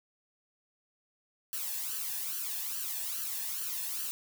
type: noise with flanger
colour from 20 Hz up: blue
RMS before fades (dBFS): -36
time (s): 1.53-4.11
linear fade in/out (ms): 0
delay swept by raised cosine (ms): 0.67 to 1.17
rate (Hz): 2.4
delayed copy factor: +0.7
effects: none